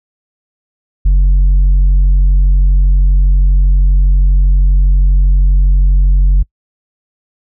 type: tone with tanh clipping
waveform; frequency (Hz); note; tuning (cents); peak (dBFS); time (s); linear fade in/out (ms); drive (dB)
triangle; 46.25; F#1; 0; -6; 1.05-6.43; 10; 8
effects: noise-tail reverb RT60 0.1 s tail -25 dB re dry